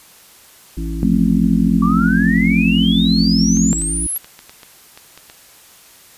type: harmonic tone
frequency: 55 Hz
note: A1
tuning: in tune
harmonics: 1 / 3 / 5 / 6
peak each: -22 / -27 / -29 / -30 dBFS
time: 0.77-4.07 s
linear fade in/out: 5 ms
type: chord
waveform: sine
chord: F major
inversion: none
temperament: just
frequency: 174.61 / 218.3 / 261.9 Hz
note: F3 / A3 / C4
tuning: 0 / -13 / +2 cents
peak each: -16 / -15 / -18 dBFS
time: 1.03-3.73 s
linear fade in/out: 0 ms
type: exponential sweep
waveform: sine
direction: up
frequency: 1135 to 11530 Hz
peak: -19 dBFS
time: 1.82-4.18 s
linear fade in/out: 5 ms
type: clicks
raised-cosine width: 0.2 ms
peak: -20 dBFS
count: 10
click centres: 3.571 / 3.817 / 4.163 / 4.245 / 4.391 / 4.495 / 4.632 / 4.975 / 5.176 / 5.299 s
effects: white hiss -45 dBFS RMS until 6.17 s + resampled to 32000 Hz